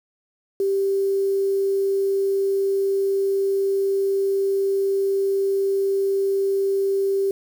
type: tone with quantisation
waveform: sine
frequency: 392 Hz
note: G4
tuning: in tune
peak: -18 dBFS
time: 0.6-7.31 s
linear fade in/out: 2 ms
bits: 7
effects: none